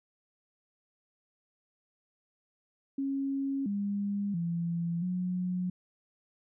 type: tone with pitch steps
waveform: sine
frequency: 273.8 / 201.8 / 169.7 / 181.3 Hz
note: C#4 / G#3 / F3 / F#3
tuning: -21 / -49 / -49 / -35 cents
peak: -29 dBFS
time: 2.98-5.7 s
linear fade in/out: 5 ms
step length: 680 ms
effects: none

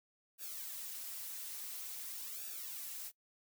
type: noise with flanger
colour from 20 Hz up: blue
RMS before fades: -45 dBFS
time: 0.38-3.12 s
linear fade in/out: 50 ms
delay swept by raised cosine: 0.95 to 5.75 ms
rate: 0.48 Hz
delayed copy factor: -0.8
effects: noise-tail reverb RT60 0.1 s tail -21 dB re dry

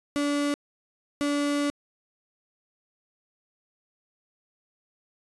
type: tone pair in turn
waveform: 35% pulse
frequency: 288.5 / 288.5 Hz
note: D4 / D4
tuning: -31 / -31 cents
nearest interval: unison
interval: 0 cents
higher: neither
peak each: -22 dBFS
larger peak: neither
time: 0.16-0.54 / 1.21-1.7 s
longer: second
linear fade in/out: 0 ms
effects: resampled to 24000 Hz

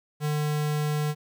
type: tone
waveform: square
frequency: 150 Hz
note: D3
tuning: 37 cents sharp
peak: -25 dBFS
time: 0.2-1.15 s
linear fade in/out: 50 ms
effects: 11-bit

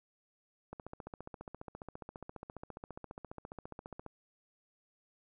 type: click train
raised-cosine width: 1 ms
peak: -30 dBFS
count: 50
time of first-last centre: 0.73-4.063 s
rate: 14.7 Hz
effects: none

